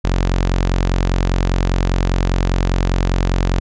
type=tone; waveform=sawtooth; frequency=45 Hz; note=F#1; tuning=47 cents flat; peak=-10 dBFS; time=0.04-3.6 s; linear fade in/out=10 ms; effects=resampled to 16000 Hz